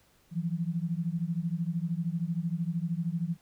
sine beating tone pair, 163.3 / 176.3 Hz, E3 / F3, -16 / +17 cents, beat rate 13 Hz, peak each -31 / -32 dBFS, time 0.31-3.37 s, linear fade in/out 50 ms, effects pink hiss -65 dBFS RMS until 3.41 s

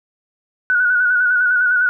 sine tone with vibrato, 1470 Hz, F#6, 12 cents flat, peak -12 dBFS, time 0.7-1.89 s, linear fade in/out 0 ms, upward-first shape square, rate 9.9 Hz, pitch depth 38 cents each way, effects none

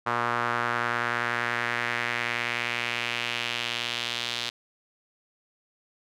sawtooth tone with band-pass filter sweep, 119.3 Hz, A#2, 41 cents sharp, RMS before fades -29 dBFS, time 0.06-4.5 s, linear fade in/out 10 ms, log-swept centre 1200 to 3700 Hz, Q 2.3, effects none

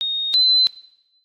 sine tone pair in turn, 3713 / 4047 Hz, A#7 / B7, -8 / +42 cents, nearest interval minor second, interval 150 cents, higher second, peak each -19 / -12 dBFS, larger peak second, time 0.01-0.34 / 0.34-0.67 s, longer neither, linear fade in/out 0 ms, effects noise-tail reverb RT60 0.9 s tail -17 dB re dry + AAC 48 kbps

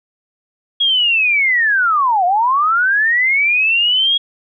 sine linear two-way sweep, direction down then up, 3320 to 690 to 3320 Hz, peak -11 dBFS, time 0.8-4.18 s, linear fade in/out 10 ms, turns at 2.25 s, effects none

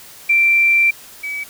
sine tone pair in turn, 2352 / 2284 Hz, D7 / D7, +2 / -49 cents, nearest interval minor second, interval 51 cents, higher first, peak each -10 / -22 dBFS, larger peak first, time 0.29-0.91 / 1.23-1.44 s, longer first, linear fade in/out 10 ms, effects white hiss -40 dBFS RMS until 1.49 s

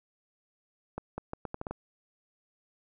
accelerating click train, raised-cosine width 1 ms, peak -21 dBFS, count 8, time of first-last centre 0.98-1.71 s, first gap 200 ms, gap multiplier 0.77, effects none

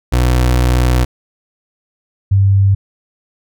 30% pulse / sine tone pair in turn, 61.74 / 98.19 Hz, B1 / G2, 0 / +3 cents, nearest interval minor sixth, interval 803 cents, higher second, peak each -7 dBFS, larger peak neither, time 0.12-1.05 / 2.31-2.75 s, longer first, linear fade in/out 10 ms, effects none

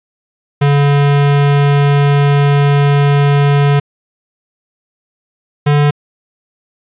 square tone pair in turn, 142.7 / 145.87 Hz, D3 / D3, -49 / -11 cents, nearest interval unison, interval 38 cents, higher second, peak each -8 dBFS, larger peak neither, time 0.61-3.8 / 5.66-5.91 s, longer first, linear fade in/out 10 ms, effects resampled to 8000 Hz + 8-bit

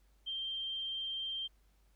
sine tone, 3158 Hz, G7, 12 cents sharp, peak -36 dBFS, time 0.26-1.48 s, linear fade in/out 20 ms, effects added 50 Hz sine -65 dBFS peak until 1.95 s + pink hiss -75 dBFS RMS until 1.95 s

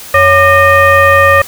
sine tone with frequency modulation, 1200 Hz, D6, 37 cents sharp, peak -3 dBFS, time 0.14-1.42 s, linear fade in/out 5 ms, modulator 645 Hz, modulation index 1.4, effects white hiss -29 dBFS RMS until 1.47 s

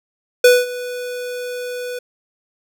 square tone with ADSR envelope, 493.9 Hz, B4, in tune, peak -6 dBFS, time 0.44-1.99 s, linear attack 5 ms, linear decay 210 ms, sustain -19 dB, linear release 6 ms, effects none

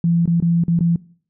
sine tone with dropouts, 169.5 Hz, E3, 49 cents sharp, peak -13 dBFS, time 0.04-0.96 s, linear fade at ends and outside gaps 2 ms, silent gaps 0.257-0.276 / 0.402-0.424 / 0.638-0.681 / 0.791-0.807 s, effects noise-tail reverb RT60 0.5 s tail -21 dB re dry

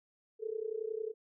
sine tone with amplitude modulation, 439.3 Hz, A4, 3 cents flat, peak -31 dBFS, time 0.39-1.14 s, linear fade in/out 50 ms, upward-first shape sine, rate 31 Hz, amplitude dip 90%, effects none

